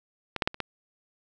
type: clicks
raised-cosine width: 0.3 ms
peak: -14 / -8 / -7 / -24 / -13 dBFS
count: 5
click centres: 0.363 / 0.422 / 0.475 / 0.544 / 0.603 s
effects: none